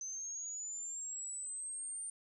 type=linear sweep; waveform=sine; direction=up; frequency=6130 to 8930 Hz; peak=-40 dBFS; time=0.01-2.1 s; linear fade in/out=2 ms; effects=none